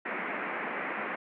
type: band-pass noise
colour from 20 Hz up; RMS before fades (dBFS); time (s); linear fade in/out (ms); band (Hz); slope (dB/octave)
white; -35; 0.05-1.16; 10; 180 to 2300; 48
effects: none